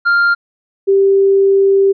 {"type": "tone pair in turn", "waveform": ["triangle", "sine"], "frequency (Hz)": [1396.9, 392], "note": ["F6", "G4"], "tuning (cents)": [0, 0], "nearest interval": "octave + minor seventh", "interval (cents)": 2200, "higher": "first", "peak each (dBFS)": -7, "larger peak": "neither", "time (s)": [[0.05, 0.35], [0.87, 1.93]], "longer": "second", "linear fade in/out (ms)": 20, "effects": ["resampled to 11025 Hz"]}